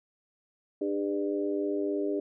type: harmonic tone with a mistuned harmonic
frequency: 99.7 Hz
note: G2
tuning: 30 cents sharp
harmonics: 3 / 4 / 5 / 6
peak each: -31 / -30 / -41 / -37 dBFS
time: 0.81-2.2 s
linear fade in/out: 5 ms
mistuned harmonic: 4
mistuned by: +17 cents
effects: none